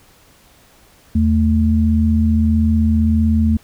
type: tone pair together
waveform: sine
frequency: 80.88 / 221.1 Hz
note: E2 / A3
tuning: -32 / +9 cents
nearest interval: octave + perfect fourth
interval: 1741 cents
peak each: -14 dBFS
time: 1.15-3.57 s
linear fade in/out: 5 ms
effects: pink hiss -50 dBFS RMS until 3.63 s